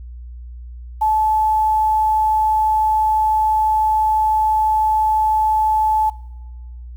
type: tone with quantisation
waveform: sine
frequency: 866 Hz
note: A5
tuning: 28 cents flat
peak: -13 dBFS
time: 1.01-6.1 s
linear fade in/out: 10 ms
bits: 7
effects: noise-tail reverb RT60 1.0 s tail -21 dB re dry + added 60 Hz sine -31 dBFS peak until 6.96 s